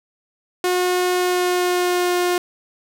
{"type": "tone with pitch glide", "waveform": "sawtooth", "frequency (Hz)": [361.5, 356.1], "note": ["F#4", "F4"], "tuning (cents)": [-40, 34], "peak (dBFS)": -13, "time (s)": [0.64, 2.38], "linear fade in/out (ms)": 2, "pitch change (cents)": -26, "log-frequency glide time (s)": [1.15, 2.16], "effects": []}